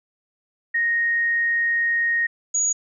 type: tone pair in turn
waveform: sine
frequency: 1864.7 / 6765 Hz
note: A#6 / G#8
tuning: 0 / +31 cents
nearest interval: octave + minor seventh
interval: 2231 cents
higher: second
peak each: -18 dBFS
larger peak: neither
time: 0.74-2.27 / 2.54-2.73 s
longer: first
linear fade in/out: 10 ms
effects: none